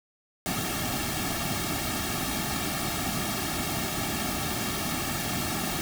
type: noise with comb filter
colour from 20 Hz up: pink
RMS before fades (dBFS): -30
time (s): 0.46-5.81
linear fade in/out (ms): 0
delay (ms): 2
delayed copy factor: -0.85
effects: none